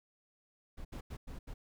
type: noise bursts at uneven times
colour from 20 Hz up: brown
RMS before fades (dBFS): -44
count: 5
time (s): 0.77-0.85 / 0.92-1.01 / 1.1-1.17 / 1.27-1.39 / 1.47-1.54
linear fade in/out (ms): 10
effects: none

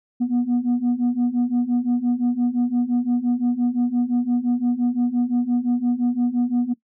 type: beating tone pair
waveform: sine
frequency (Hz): 240 / 245.8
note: B3 / B3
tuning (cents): -49 / -8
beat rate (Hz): 5.8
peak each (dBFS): -20 / -18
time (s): 0.2-6.74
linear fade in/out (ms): 20
effects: noise-tail reverb RT60 0.1 s tail -19 dB re dry + tanh soft clip ceiling -15 dBFS

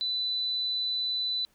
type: tone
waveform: sine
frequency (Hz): 3991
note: B7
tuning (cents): +17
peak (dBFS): -27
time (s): 0.01-1.45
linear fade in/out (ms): 0
effects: pink hiss -67 dBFS RMS until 1.54 s

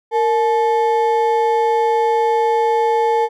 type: ring-modulated tone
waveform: triangle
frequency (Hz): 661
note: E5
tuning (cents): +5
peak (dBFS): -8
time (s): 0.11-3.29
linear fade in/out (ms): 50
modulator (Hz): 199
effects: none

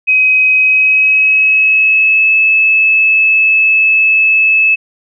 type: tone with pitch glide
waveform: sine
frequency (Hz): 2529 to 2603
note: D#7 to E7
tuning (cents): +28 to -22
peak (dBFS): -6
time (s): 0.07-4.76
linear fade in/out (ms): 20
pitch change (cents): +50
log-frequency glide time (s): 0.56-2.34
effects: none

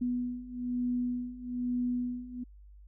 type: beating tone pair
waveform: sine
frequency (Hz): 245.4 / 246.5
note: B3 / B3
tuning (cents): -11 / -3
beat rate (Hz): 1.1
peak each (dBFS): -35 / -32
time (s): 0.01-2.44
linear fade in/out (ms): 10
effects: added 50 Hz sine -50 dBFS peak until 2.87 s

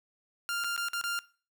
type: tone with dropouts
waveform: sawtooth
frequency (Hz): 1396.9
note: F6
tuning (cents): 0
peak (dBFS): -27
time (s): 0.49-1.19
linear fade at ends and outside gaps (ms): 0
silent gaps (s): 0.639-0.644 / 0.764-0.777 / 0.885-0.933 / 1.013-1.039
effects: noise-tail reverb RT60 0.4 s tail -20 dB re dry

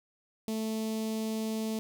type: tone with notch filter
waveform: sawtooth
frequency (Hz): 220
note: A3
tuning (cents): 0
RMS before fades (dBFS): -33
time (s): 0.48-1.79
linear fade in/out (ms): 0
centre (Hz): 1500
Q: 0.52
effects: none

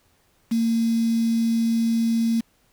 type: tone with quantisation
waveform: sine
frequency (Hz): 228.6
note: A#3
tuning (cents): -34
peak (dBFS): -18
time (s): 0.51-2.41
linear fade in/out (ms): 10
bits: 6
effects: pink hiss -63 dBFS RMS until 2.72 s

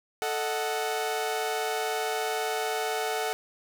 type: chord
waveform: sawtooth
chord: D# diminished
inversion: second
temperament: equal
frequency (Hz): 440 / 622.3 / 740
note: A4 / D#5 / F#5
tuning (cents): 0 / 0 / 0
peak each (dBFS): -27 / -33 / -27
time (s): 0.22-3.33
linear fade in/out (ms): 0
effects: none

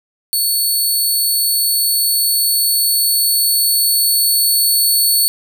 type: tone with level ramp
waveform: 10% pulse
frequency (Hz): 4435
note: C#8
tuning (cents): 0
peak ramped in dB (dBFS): -7 to -4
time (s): 0.33-5.28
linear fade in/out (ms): 0
effects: none

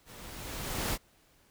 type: noise with level ramp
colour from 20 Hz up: pink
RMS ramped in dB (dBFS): -50 to -30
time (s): 0.05-0.98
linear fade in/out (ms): 50
effects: pink hiss -65 dBFS RMS until 1.5 s

